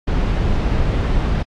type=noise; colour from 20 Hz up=brown; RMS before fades=-17 dBFS; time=0.07-1.43 s; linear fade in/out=10 ms; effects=low-pass 4000 Hz 12 dB/octave + AAC 64 kbps